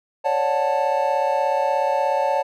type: chord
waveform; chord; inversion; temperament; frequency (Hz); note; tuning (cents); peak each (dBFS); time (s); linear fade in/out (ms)
triangle; D major seventh; third; just; 550.6 / 587.3 / 734.2 / 881; C#5 / D5 / F#5 / A5; -12 / 0 / -14 / +2; -21 / -23 / -24 / -20; 0.24-2.43; 20
effects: none